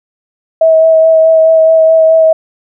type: tone with vibrato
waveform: sine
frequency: 644 Hz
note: E5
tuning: 41 cents flat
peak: -3 dBFS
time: 0.61-2.33 s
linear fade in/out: 5 ms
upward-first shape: sine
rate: 4.7 Hz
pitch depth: 14 cents each way
effects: none